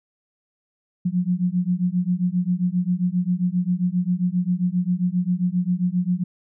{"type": "beating tone pair", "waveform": "sine", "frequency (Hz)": [175.6, 183.1], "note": ["F3", "F#3"], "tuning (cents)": [10, -18], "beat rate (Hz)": 7.5, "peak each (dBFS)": -22, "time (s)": [1.05, 6.24], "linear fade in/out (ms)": 10, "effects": []}